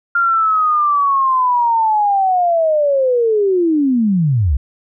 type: linear sweep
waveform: sine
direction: down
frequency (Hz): 1400 to 58.6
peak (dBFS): -11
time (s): 0.15-4.57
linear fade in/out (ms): 5
effects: none